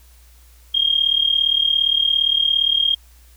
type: tone with amplitude modulation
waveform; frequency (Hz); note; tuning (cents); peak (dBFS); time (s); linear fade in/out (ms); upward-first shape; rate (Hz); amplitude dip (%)
sine; 3228; G#7; -50; -11; 0.74-2.95; 10; sine; 37.4; 80
effects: added 60 Hz sine -46 dBFS peak until 3.36 s + white hiss -54 dBFS RMS until 3.36 s